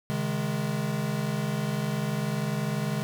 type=chord; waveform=square; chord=C# suspended second; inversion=none; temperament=equal with one note detuned; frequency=135.43 / 155.56 / 207.7 Hz; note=C#3 / D#3 / G#3; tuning=-40 / 0 / 0 cents; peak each=-32 dBFS; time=0.1-3.03 s; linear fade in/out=0 ms; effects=none